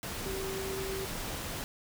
sine tone in noise, 385.4 Hz, G4, 29 cents flat, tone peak -36 dBFS, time 0.26-1.05 s, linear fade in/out 0 ms, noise pink, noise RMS -38 dBFS, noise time 0.03-1.64 s, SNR -1 dB, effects none

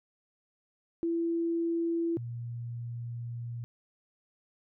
sine tone pair in turn, 335.1 / 118.48 Hz, E4 / A#2, +29 / +29 cents, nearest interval octave + tritone, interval 1800 cents, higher first, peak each -27 / -35 dBFS, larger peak first, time 1.03-2.17 / 2.17-3.64 s, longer second, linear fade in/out 0 ms, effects none

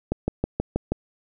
click train, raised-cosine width 2 ms, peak -9 dBFS, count 6, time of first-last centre 0.12-0.92 s, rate 6.25 Hz, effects none

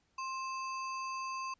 sine tone with sample-and-hold, 1055 Hz, C6, 14 cents sharp, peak -36 dBFS, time 0.18-1.54 s, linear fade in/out 5 ms, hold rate 3675 Hz, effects pink hiss -75 dBFS RMS until 1.59 s + resampled to 16000 Hz

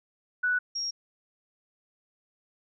sine tone pair in turn, 1480 / 5588 Hz, F#6 / F8, 0 / 0 cents, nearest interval octave + major seventh, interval 2300 cents, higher second, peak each -23 / -29 dBFS, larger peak first, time 0.43-0.59 / 0.75-0.91 s, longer neither, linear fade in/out 10 ms, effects none

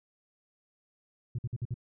sine tone bursts, 120.2 Hz, B2, 46 cents flat, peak -28 dBFS, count 5, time 1.35-1.742 s, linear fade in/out 5 ms, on 36 ms, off 53 ms, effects tanh soft clip ceiling -28 dBFS

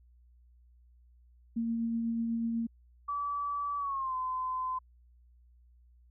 sine tone with tremolo, 230 Hz, A#3, 23 cents flat, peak -28 dBFS, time 1.56-2.67 s, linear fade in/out 10 ms, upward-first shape triangle, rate 8.1 Hz, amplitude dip 25%
sine tone with pitch glide, 1151 to 1025.4 Hz, D6 to C6, -35 to -35 cents, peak -31 dBFS, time 3.08-4.79 s, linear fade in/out 10 ms, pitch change -200 cents, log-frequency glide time 3.78-4.15 s
effects added 60 Hz sine -58 dBFS peak until 6.1 s

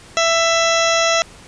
harmonic tone with a mistuned harmonic, 664 Hz, E5, 12 cents sharp, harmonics 1 / 2 / 3 / 4 / 5 / 6 / 8 / 9 / 10, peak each -17 / -20 / -22 / -23 / -24 / -25 / -26 / -27 / -27 dBFS, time 0.17-1.22 s, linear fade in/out 0 ms, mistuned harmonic 9, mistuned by -34 cents, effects pink hiss -42 dBFS RMS until 1.47 s + resampled to 22050 Hz

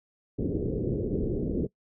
white low-pass noise, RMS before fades -29 dBFS, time 0.38-1.67 s, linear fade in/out 10 ms, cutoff 460 Hz, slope 48 dB/octave, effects noise-tail reverb RT60 0.1 s tail -21 dB re dry

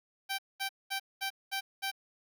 10% pulse tone bursts, 780 Hz, G5, 9 cents flat, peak -24 dBFS, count 6, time 0.29-1.916 s, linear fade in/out 20 ms, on 96 ms, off 210 ms, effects none

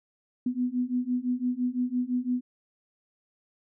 sine beating tone pair, 245.4 / 251.3 Hz, B3 / B3, -11 / +30 cents, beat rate 5.9 Hz, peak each -29 / -28 dBFS, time 0.46-2.41 s, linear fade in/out 5 ms, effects none

